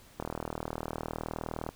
click train, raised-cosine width 1 ms, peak -20 dBFS, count 60, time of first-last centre 0.2-1.69 s, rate 39.6 Hz, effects pink hiss -57 dBFS RMS until 1.75 s

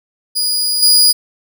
sawtooth tone with level steps, 4903 Hz, D#8, 26 cents flat, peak -11 / -4 dBFS, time 0.35-1.13 s, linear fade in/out 20 ms, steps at 0.82 s, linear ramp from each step 10 ms, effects none

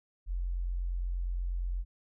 sine tone, 44.24 Hz, F1, 23 cents sharp, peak -30 dBFS, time 0.26-1.85 s, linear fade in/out 50 ms, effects none

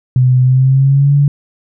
sine tone with pitch glide, 127.2 to 142.78 Hz, C3 to D3, -48 to -48 cents, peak -6 dBFS, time 0.16-1.28 s, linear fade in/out 2 ms, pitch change +200 cents, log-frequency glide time 0.43-1.14 s, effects none

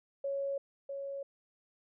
sine tone with echo, 554.4 Hz, C#5, in tune, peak -32 dBFS, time 0.24-0.58 s, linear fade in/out 5 ms, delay 650 ms, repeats 1, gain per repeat -5 dB, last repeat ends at 1.23 s, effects none

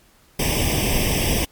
pink noise with comb filter, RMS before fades -20 dBFS, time 0.39-1.45 s, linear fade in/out 5 ms, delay 0.36 ms, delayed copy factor +1, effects pink hiss -55 dBFS RMS until 1.51 s + MP3 96 kbps

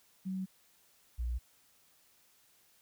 sine tone pair in turn, 188.6 / 59.84 Hz, F#3 / A#1, +33 / +46 cents, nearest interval octave + minor sixth, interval 1987 cents, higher first, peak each -34 / -32 dBFS, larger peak second, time 0.25-0.46 / 1.18-1.39 s, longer neither, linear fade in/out 20 ms, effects white hiss -67 dBFS RMS until 2.81 s

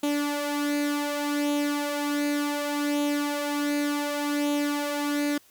sawtooth tone with flanger, 290.8 Hz, D4, 17 cents flat, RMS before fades -27 dBFS, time 0.03-5.38 s, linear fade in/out 5 ms, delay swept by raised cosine 0.29 to 2.99 ms, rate 0.67 Hz, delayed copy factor +0.55, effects white hiss -58 dBFS RMS until 5.5 s

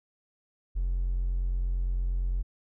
triangle tone with hard clipping, 44.37 Hz, F1, 28 cents sharp, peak -25 dBFS, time 0.75-2.43 s, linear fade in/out 20 ms, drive 2 dB, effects none

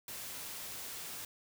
white noise, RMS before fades -44 dBFS, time 0.08-1.25 s, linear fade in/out 2 ms, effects none

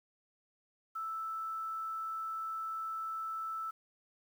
sine tone with quantisation, 1318.5 Hz, E6, in tune, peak -36 dBFS, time 0.95-3.71 s, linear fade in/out 10 ms, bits 10, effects none

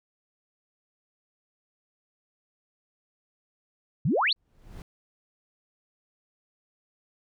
sine exponential sweep, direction up, 116.8 to 4700 Hz, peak -21 dBFS, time 4.05-4.33 s, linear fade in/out 5 ms
brown noise with exponential growth, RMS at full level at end -37 dBFS, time 4.36-4.82 s, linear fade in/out 1 ms, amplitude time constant 98 ms
effects none

